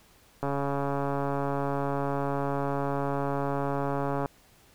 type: click train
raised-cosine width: 1 ms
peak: -16 dBFS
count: 537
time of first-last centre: 0.43-4.259 s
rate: 140 Hz
effects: pink hiss -59 dBFS RMS until 4.74 s